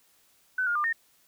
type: tone with pitch steps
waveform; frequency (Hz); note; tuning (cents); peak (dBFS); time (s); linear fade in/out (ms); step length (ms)
sine; 1510 / 1419 / 1199 / 1835; F#6 / F6 / D6 / A#6; +35 / +27 / +36 / -28; -24; 0.58-0.928; 5; 87
effects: white hiss -64 dBFS RMS until 1.27 s